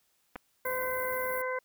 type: clicks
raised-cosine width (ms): 0.5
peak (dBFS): -25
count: 2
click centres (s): 0.357 / 0.361
type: band-stop noise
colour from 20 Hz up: white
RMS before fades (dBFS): -40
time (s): 0.65-1.42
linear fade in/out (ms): 5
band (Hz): 660 to 11000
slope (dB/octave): 48
type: harmonic tone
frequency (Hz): 511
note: C5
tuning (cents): -41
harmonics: 1 / 2 / 3 / 4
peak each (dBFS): -33 / -36 / -38 / -39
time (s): 0.65-1.59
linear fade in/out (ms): 5
effects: white hiss -72 dBFS RMS until 1.64 s